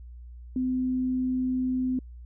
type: tone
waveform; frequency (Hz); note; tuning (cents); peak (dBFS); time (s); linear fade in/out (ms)
sine; 255.6; C4; -40; -24; 0.56-1.99; 2
effects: added 60 Hz sine -41 dBFS peak until 2.25 s